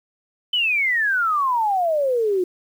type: exponential sweep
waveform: sine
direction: down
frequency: 3060 to 352.2 Hz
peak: -17 dBFS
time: 0.53-2.44 s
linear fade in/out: 5 ms
effects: 8-bit